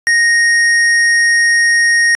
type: tone with hard clipping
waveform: sine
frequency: 1864.7 Hz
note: A#6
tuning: in tune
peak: -10 dBFS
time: 0.07-2.15 s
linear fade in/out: 0 ms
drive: 13 dB
effects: resampled to 24000 Hz